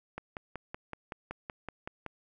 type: click train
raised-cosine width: 0.5 ms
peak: -23 dBFS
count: 11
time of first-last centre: 0.18-2.063 s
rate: 5.31 Hz
effects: none